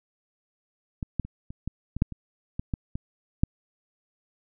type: clicks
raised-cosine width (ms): 5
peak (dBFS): -18 / -13 / -26 / -26 / -18 / -19 / -8 / -24 / -17 / -15 / -19 / -7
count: 12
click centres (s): 1.028 / 1.197 / 1.25 / 1.505 / 1.676 / 1.966 / 2.021 / 2.123 / 2.595 / 2.738 / 2.955 / 3.435
effects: none